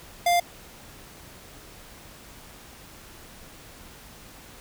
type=tone; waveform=square; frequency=698.5 Hz; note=F5; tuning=in tune; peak=-19 dBFS; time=0.26-0.4 s; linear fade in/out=5 ms; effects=pink hiss -47 dBFS RMS until 4.6 s